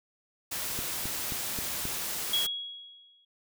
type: noise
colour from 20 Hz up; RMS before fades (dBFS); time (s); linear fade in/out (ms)
white; -34; 0.51-2.47; 10
type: click train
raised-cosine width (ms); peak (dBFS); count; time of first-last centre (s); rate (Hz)
3; -24; 5; 0.79-1.854; 3.76
type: tone with exponential decay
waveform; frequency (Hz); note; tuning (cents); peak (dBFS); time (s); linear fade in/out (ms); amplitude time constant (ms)
sine; 3322; G#7; 0; -23; 2.33-3.25; 5; 200
effects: none